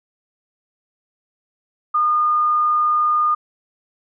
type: tone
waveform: sine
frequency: 1219 Hz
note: D#6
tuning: 36 cents flat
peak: -14 dBFS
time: 1.94-3.35 s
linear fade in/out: 10 ms
effects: none